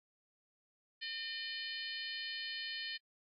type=harmonic tone with a mistuned harmonic; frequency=607 Hz; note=D#5; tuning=43 cents flat; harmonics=3 / 4 / 5 / 6 / 7 / 8; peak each=-45 / -49 / -45 / -51 / -45 / -51 dBFS; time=1.01-2.98 s; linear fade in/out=20 ms; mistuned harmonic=4; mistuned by=-16 cents; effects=AAC 32 kbps